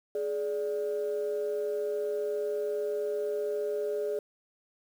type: tone pair together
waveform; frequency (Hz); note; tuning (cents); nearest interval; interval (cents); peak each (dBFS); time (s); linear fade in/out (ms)
sine; 420.4 / 585.4; G#4 / D5; +21 / -6; tritone; 573; -29 / -33; 0.15-4.19; 2
effects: tanh soft clip ceiling -23 dBFS + 9-bit